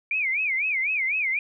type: tone with vibrato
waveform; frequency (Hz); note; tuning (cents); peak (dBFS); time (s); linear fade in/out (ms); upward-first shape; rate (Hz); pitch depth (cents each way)
sine; 2300; D7; -37; -22; 0.11-1.39; 2; sine; 4; 200
effects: none